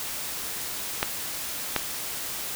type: clicks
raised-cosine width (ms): 0.3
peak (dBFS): -6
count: 2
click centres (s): 1.029 / 1.763
effects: white hiss -33 dBFS RMS until 2.55 s